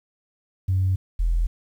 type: tone pair in turn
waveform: sine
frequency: 94 / 41.87 Hz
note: F#2 / E1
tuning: +28 / +28 cents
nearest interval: octave + major second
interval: 1400 cents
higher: first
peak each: -17 dBFS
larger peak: neither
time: 0.68-0.96 / 1.19-1.47 s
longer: neither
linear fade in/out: 10 ms
effects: tanh soft clip ceiling -14 dBFS + 9-bit